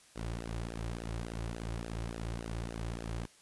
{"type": "tone with flanger", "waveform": "sawtooth", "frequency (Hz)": 56.9, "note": "A#1", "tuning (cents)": -41, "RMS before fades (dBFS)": -39, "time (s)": [0.15, 3.27], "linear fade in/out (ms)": 20, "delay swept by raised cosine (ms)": [0.87, 4.57], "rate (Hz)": 3.5, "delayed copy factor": -0.75, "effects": ["white hiss -61 dBFS RMS until 3.41 s", "resampled to 24000 Hz"]}